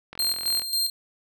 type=click train; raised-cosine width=0.3 ms; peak=-22 dBFS; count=22; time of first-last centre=0.13-0.62 s; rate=42.9 Hz
type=tone with tremolo; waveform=sawtooth; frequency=4186 Hz; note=C8; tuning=in tune; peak=-19 dBFS; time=0.19-0.9 s; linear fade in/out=2 ms; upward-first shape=square; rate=3.7 Hz; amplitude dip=60%
effects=none